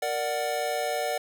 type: chord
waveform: square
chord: Bb augmented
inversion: none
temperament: equal with one note detuned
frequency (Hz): 466.2 / 589.4 / 740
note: Bb4 / D5 / F#5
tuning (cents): 0 / +6 / 0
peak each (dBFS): -34 / -31 / -31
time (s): 0.02-1.18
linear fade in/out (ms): 5
effects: none